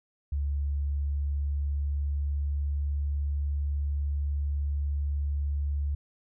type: tone with pitch glide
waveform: sine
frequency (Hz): 71.2 to 71.78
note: C#2 to D2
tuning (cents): +47 to -39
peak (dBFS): -26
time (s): 0.32-5.95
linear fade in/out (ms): 5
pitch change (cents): +14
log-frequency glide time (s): 0.55-2.89
effects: none